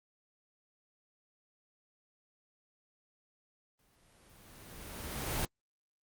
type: noise with exponential growth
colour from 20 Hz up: pink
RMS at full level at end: -32 dBFS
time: 3.79-5.45 s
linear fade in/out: 2 ms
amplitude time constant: 360 ms
effects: Opus 24 kbps